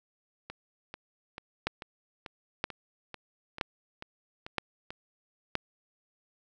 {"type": "two click trains", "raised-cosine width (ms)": 0.3, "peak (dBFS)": [-24, -12], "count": [11, 5], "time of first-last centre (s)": [[0.5, 4.905], [1.67, 5.553]], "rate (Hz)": [2.27, 1.03], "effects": []}